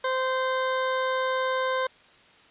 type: tone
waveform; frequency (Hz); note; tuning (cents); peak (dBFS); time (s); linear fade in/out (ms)
20% pulse; 519; C5; -14; -19; 0.04-1.87; 5
effects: white hiss -55 dBFS RMS until 2.5 s + resampled to 8000 Hz